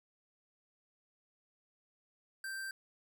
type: tone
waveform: square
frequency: 1568 Hz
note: G6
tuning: in tune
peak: -40 dBFS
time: 2.44-2.71 s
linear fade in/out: 2 ms
effects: none